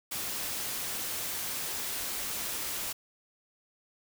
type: noise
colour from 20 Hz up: white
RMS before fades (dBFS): -35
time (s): 0.11-2.93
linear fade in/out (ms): 10
effects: none

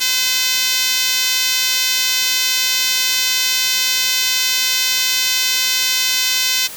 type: tone with high-pass filter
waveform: 5% pulse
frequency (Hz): 511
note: C5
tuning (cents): -41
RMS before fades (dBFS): -17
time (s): 0-6.68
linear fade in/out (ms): 20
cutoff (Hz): 2400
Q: 0.73
effects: white hiss -32 dBFS RMS until 6.76 s

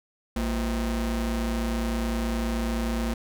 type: ring-modulated tone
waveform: 45% pulse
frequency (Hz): 143.4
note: D3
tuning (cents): -41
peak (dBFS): -22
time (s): 0.36-3.14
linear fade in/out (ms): 5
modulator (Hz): 86.5
effects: none

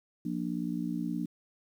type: harmonic tone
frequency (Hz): 59.1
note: A#1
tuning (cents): +24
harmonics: 3 / 4 / 5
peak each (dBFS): -35 / -35 / -35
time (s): 0.25-1.26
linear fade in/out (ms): 5
effects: 10-bit

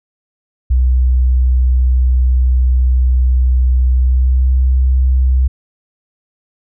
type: tone with pitch glide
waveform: sine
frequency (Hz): 63 to 64.4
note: B1 to C2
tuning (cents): +35 to -27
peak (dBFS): -8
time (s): 0.7-5.48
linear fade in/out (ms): 10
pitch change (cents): +38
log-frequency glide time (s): 3.93-4.52
effects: none

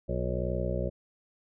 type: harmonic tone with a mistuned harmonic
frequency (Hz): 61.74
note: B1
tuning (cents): 0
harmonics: 1 / 2 / 3 / 4 / 6 / 7 / 8 / 9 / 10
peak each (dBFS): -33 / -35 / -36 / -43 / -38 / -41 / -40 / -35 / -40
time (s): 0.08-0.9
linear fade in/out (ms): 20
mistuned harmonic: 6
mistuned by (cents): -54
effects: none

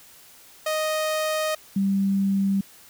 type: tone pair in turn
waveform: sawtooth / sine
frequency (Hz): 622.3 / 196.01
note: D#5 / G3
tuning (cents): 0 / 0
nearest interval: octave + minor sixth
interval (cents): 2000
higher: first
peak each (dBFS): -19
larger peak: neither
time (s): 0.66-1.55 / 1.76-2.61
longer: first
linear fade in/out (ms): 5
effects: white hiss -50 dBFS RMS until 2.89 s

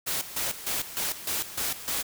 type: noise with tremolo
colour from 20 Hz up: white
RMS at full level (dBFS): -29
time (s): 0.06-2.03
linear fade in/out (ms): 20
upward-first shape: square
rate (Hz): 3.3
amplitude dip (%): 75
effects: none

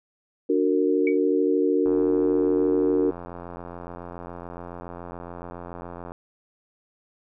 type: chord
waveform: sine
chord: D augmented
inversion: none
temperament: just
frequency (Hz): 293.7 / 367.1 / 458.9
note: D4 / F#4 / A#4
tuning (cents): 0 / -14 / -27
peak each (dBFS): -23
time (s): 0.49-3.11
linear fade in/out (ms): 10
type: tone with exponential decay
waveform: sine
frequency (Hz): 2265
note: C#7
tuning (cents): +37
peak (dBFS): -24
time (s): 1.07-1.18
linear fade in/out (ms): 2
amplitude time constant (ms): 23
type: click train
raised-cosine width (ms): 1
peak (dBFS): -23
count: 372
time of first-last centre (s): 1.86-6.119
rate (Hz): 87.1
effects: none

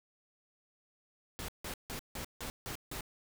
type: noise bursts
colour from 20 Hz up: pink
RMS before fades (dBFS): -41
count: 7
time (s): 1.39-3.008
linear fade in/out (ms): 0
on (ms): 94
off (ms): 160
effects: none

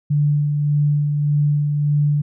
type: tone with tremolo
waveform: sine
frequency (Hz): 146.83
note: D3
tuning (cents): 0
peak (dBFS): -13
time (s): 0.1-2.22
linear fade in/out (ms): 10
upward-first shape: sine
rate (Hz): 1.7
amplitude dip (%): 35
effects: none

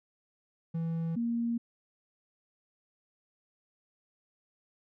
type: tone pair in turn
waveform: triangle / sine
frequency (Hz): 164.81 / 234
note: E3 / A#3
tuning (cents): 0 / +7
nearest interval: tritone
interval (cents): 607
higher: second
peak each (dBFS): -28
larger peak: neither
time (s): 0.74-1.16 / 1.16-1.58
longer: neither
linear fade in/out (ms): 10
effects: none

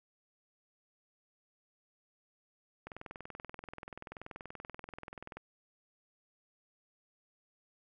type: click train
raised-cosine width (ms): 0.5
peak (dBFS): -29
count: 53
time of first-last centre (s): 2.87-5.37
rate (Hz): 20.8
effects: none

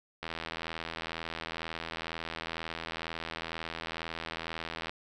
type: click train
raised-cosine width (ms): 0.3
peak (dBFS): -20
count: 384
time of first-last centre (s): 0.23-4.895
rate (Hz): 82.1
effects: none

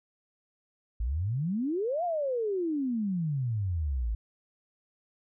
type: exponential two-way sweep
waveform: sine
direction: up then down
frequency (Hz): 51.91 to 724 to 51.91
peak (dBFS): -27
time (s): 1-4.15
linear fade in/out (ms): 5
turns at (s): 2.04
effects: none

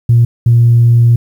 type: tone pair in turn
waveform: sine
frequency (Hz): 118 / 118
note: A#2 / A#2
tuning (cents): +22 / +22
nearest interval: unison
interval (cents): 0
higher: neither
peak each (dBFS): -3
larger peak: neither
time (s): 0.09-0.25 / 0.46-1.16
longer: second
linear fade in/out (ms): 5
effects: tanh soft clip ceiling 0 dBFS + 7-bit

